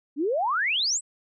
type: exponential sweep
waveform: sine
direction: up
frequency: 265.3 to 8380 Hz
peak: -22 dBFS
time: 0.16-1.01 s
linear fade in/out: 50 ms
effects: none